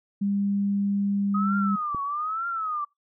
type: tone with pitch glide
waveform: sine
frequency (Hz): 200.4 to 199.25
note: G3 to G3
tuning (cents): +38 to +28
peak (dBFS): -22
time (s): 0.21-1.76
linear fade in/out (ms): 10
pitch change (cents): -10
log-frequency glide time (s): 1.18-1.53
type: tone with vibrato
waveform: sine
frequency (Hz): 1244.5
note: D#6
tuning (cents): 0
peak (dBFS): -26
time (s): 1.34-2.85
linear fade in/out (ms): 10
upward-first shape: triangle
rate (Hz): 1.1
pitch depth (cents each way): 200
type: click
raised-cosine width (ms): 3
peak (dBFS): -23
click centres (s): 1.947
effects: noise-tail reverb RT60 0.2 s tail -24 dB re dry